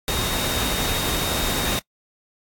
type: tone in noise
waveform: sine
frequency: 3719 Hz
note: A#7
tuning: 5 cents flat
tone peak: -28 dBFS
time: 0.08-1.79 s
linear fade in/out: 0 ms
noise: pink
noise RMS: -24 dBFS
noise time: 0.08-1.79 s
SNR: -7 dB
effects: noise-tail reverb RT60 0.1 s tail -25 dB re dry + AAC 64 kbps